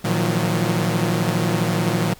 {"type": "tone cluster", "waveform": "sawtooth", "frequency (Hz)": [115.2, 156.4, 171.6, 183.6], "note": ["A#2", "D#3", "F3", "F#3"], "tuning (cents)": [-20, 9, -30, -13], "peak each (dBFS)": -20, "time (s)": [0.04, 2.14], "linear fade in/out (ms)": 10, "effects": ["pink hiss -47 dBFS RMS until 2.19 s"]}